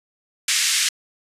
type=band-pass noise; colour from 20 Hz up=white; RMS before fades=-20 dBFS; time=0.48-0.89 s; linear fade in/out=5 ms; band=1700 to 8400 Hz; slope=24 dB/octave; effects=resampled to 32000 Hz